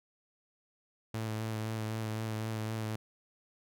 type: tone with vibrato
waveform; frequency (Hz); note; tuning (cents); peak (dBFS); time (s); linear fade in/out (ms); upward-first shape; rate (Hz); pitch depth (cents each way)
sawtooth; 110; A2; 0; -30; 1.14-2.96; 5; sine; 3.9; 21
effects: none